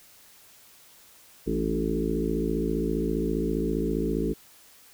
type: harmonic tone with a mistuned harmonic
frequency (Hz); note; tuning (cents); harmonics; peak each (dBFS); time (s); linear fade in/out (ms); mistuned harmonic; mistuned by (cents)
55; A1; 0; 1 / 3 / 4 / 5 / 6 / 7 / 8; -32 / -32 / -32 / -32 / -32 / -32 / -32; 1.46-4.34; 20; 5; +30
effects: white hiss -54 dBFS RMS until 4.93 s